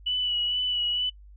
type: tone with vibrato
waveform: sine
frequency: 2954 Hz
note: F#7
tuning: 3 cents flat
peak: -24 dBFS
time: 0.06-1.1 s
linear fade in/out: 10 ms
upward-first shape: sine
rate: 2.2 Hz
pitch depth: 24 cents each way
effects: noise-tail reverb RT60 0.1 s tail -24 dB re dry + added 50 Hz sine -46 dBFS peak until 1.36 s